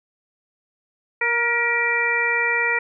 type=harmonic tone with a mistuned harmonic; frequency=470.3 Hz; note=A#4; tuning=15 cents sharp; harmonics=1 / 2 / 3 / 4 / 5; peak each=-28 / -28 / -27 / -21 / -23 dBFS; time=1.21-2.79 s; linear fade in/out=5 ms; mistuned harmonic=4; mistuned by=+31 cents; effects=none